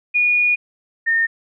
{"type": "tone pair in turn", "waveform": "sine", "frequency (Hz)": [2448, 1826], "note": ["D#7", "A#6"], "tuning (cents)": [-29, -36], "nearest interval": "perfect fourth", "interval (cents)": 507, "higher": "first", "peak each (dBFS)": [-13, -14], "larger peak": "first", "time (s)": [[0.14, 0.56], [1.06, 1.27]], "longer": "first", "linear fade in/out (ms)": 20, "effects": []}